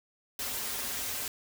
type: noise with comb filter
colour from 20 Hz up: white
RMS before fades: -35 dBFS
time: 0.39-1.28 s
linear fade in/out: 2 ms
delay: 6.1 ms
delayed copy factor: -1
effects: none